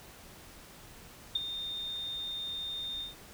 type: tone with ADSR envelope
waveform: sine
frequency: 3643 Hz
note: A#7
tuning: 41 cents flat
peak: -24 dBFS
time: 1.35-3.15 s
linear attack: 7 ms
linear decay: 19 ms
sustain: -11 dB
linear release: 140 ms
effects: pink hiss -52 dBFS RMS until 3.33 s